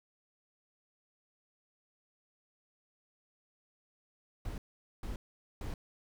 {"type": "noise bursts", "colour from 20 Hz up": "brown", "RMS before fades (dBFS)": -39, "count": 3, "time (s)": [4.45, 5.74], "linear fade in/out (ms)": 2, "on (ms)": 130, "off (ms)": 450, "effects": []}